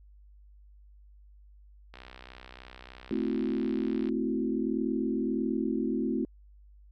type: click train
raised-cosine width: 0.3 ms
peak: -30 dBFS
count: 137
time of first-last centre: 1.94-4.088 s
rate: 63.3 Hz
type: chord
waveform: sine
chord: F# half-diminished seventh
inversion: first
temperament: equal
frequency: 220 / 261.6 / 329.6 / 370 Hz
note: A3 / C4 / E4 / F#4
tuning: 0 / 0 / 0 / 0 cents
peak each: -32 / -31 / -33 / -35 dBFS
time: 3.11-6.25 s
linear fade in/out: 2 ms
effects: added 50 Hz sine -52 dBFS peak until 6.91 s